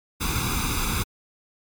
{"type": "noise with comb filter", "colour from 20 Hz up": "pink", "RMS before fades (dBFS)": -25, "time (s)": [0.2, 1.04], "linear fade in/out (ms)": 20, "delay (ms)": 0.81, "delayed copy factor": 0.9, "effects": ["MP3 96 kbps"]}